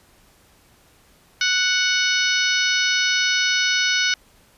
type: harmonic tone with a mistuned harmonic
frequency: 740 Hz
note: F#5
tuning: in tune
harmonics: 2 / 3 / 4 / 5 / 6 / 7 / 8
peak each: -22 / -24 / -25 / -26 / -27 / -27 / -28 dBFS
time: 1.41-4.14 s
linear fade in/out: 2 ms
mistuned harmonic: 6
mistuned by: -30 cents
effects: pink hiss -55 dBFS RMS until 4.57 s + resampled to 32000 Hz